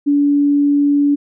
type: tone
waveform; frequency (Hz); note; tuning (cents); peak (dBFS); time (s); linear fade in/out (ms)
sine; 287; D4; -40; -10; 0.06-1.16; 20
effects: none